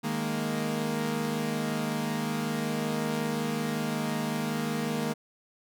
sawtooth chord, D# suspended fourth, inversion none, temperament equal, 155.56 / 207.7 / 233.1 Hz, D#3 / G#3 / A#3, 0 / 0 / 0 cents, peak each -30 / -30 / -27 dBFS, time 0.03-5.14 s, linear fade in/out 20 ms, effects none

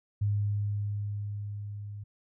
sine tone with level ramp, 102.8 Hz, G#2, 17 cents flat, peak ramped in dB -24 to -38 dBFS, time 0.21-2.04 s, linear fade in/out 10 ms, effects none

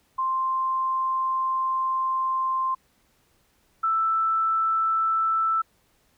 sine tone pair in turn, 1050 / 1322.9 Hz, C6 / E6, +6 / +6 cents, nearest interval major third, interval 400 cents, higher second, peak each -22 / -20 dBFS, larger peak second, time 0.18-2.75 / 3.83-5.62 s, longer first, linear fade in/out 10 ms, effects pink hiss -65 dBFS RMS until 6.17 s

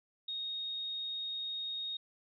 sine tone, 3729 Hz, A#7, in tune, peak -36 dBFS, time 0.28-1.97 s, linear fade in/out 5 ms, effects none

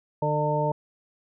harmonic tone, 150 Hz, D3, 37 cents sharp, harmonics 1 / 2 / 3 / 4 / 6, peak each -27 / -36 / -30 / -27 / -27 dBFS, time 0.22-0.72 s, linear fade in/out 5 ms, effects none

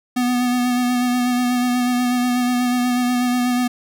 square tone with vibrato, 246.9 Hz, B3, in tune, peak -17 dBFS, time 0.16-3.68 s, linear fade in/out 10 ms, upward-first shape sine, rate 8.2 Hz, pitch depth 21 cents each way, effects none

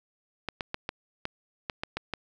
clicks, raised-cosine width 0.3 ms, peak -15 dBFS, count 9, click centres 0.487 / 0.608 / 0.744 / 0.891 / 1.254 / 1.698 / 1.835 / 1.97 / 2.137 s, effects none

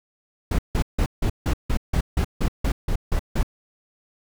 brown noise bursts, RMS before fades -20 dBFS, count 13, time 0.51-3.431 s, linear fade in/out 5 ms, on 77 ms, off 160 ms, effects none

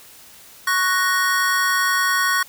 square chord, F# major, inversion second, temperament equal, 1108.7 / 1480 / 1864.7 Hz, C#6 / F#6 / A#6, 0 / 0 / 0 cents, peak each -22 dBFS, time 0.67-2.43 s, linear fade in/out 5 ms, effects white hiss -45 dBFS RMS until 2.48 s

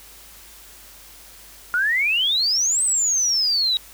sine exponential two-way sweep, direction up then down, 1400 to 8372 to 3803 Hz, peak -17 dBFS, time 1.74-3.77 s, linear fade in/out 0 ms, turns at 2.83 s, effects added 50 Hz sine -52 dBFS peak until 3.93 s + white hiss -45 dBFS RMS until 3.93 s

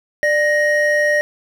triangle tone pair together, 594 / 1873.9 Hz, D5 / A#6, +20 / +9 cents, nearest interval octave + minor sixth, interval 1989 cents, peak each -14 dBFS, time 0.23-1.21 s, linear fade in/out 0 ms, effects none

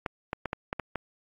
clicks, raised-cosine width 0.5 ms, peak -15 dBFS, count 7, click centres 0.062 / 0.331 / 0.457 / 0.531 / 0.729 / 0.797 / 0.957 s, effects AAC 64 kbps

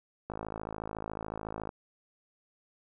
click train, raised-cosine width 1 ms, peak -23 dBFS, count 76, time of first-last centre 0.3-1.691 s, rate 53.9 Hz, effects none

